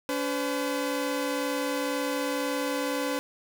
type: tone pair together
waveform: sawtooth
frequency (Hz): 284.5 / 507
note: C#4 / B4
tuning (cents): +45 / +45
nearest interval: minor seventh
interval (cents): 1000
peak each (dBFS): -26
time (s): 0.09-3.19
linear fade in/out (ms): 0
effects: none